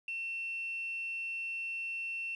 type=tone with quantisation; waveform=sine; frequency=2700 Hz; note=E7; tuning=41 cents sharp; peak=-35 dBFS; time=0.08-2.35 s; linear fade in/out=2 ms; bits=10; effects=resampled to 24000 Hz